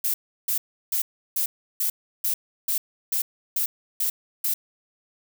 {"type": "noise bursts", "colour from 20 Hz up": "violet", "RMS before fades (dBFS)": -24, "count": 11, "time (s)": [0.04, 4.54], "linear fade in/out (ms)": 5, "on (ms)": 100, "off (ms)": 340, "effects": []}